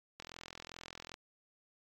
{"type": "click train", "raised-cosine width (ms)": 0.2, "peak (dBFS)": -28, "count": 41, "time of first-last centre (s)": [0.2, 1.141], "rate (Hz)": 42.5, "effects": ["AAC 64 kbps"]}